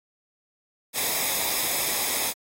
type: noise with comb filter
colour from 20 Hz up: white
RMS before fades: -26 dBFS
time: 0.93-2.34 s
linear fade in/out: 50 ms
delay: 0.68 ms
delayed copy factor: -0.6
effects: AAC 48 kbps